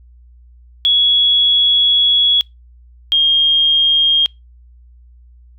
sine tone pair in turn, 3357 / 3229 Hz, G#7 / G#7, +18 / -49 cents, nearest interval minor second, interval 67 cents, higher first, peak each -9 dBFS, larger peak neither, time 0.85-2.41 / 3.12-4.26 s, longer first, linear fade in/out 0 ms, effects noise-tail reverb RT60 0.2 s tail -25 dB re dry + added 60 Hz sine -41 dBFS peak until 5.58 s

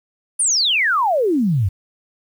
sine exponential sweep, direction down, 9956 to 87.31 Hz, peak -14 dBFS, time 0.39-1.69 s, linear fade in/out 10 ms, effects 8-bit

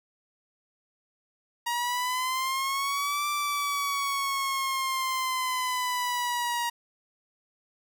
sawtooth exponential two-way sweep, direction up then down, 946 to 1174.7 to 946 Hz, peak -23 dBFS, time 1.66-6.7 s, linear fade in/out 10 ms, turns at 3.28 s, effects 9-bit

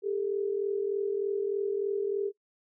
sine tone pair together, 398.9 / 442.2 Hz, G4 / A4, +30 / +9 cents, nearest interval major second, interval 179 cents, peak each -29 / -32 dBFS, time 0.02-2.32 s, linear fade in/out 50 ms, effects noise-tail reverb RT60 0.1 s tail -18 dB re dry

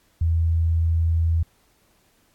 sine tone, 82.41 Hz, E2, in tune, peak -17 dBFS, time 0.21-1.43 s, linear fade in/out 5 ms, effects pink hiss -62 dBFS RMS until 2.34 s + AAC 64 kbps

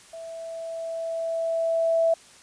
sine tone with level ramp, 659.3 Hz, E5, in tune, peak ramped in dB -36 to -17 dBFS, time 0.13-2.14 s, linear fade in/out 5 ms, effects white hiss -51 dBFS RMS until 2.42 s + resampled to 22050 Hz

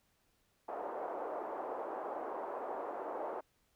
white band-pass noise, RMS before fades -41 dBFS, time 0.68-3.41 s, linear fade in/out 10 ms, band 370 to 910 Hz, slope 24 dB/octave, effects pink hiss -75 dBFS RMS until 3.75 s

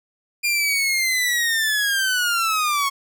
sawtooth linear sweep, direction down, 2414 to 1093 Hz, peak -15 dBFS, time 0.43-2.9 s, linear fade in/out 20 ms, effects none

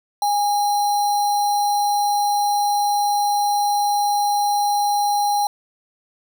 sine tone with sample-and-hold, 821 Hz, G#5, 20 cents flat, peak -16 dBFS, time 0.22-5.47 s, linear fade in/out 2 ms, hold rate 4900 Hz, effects none

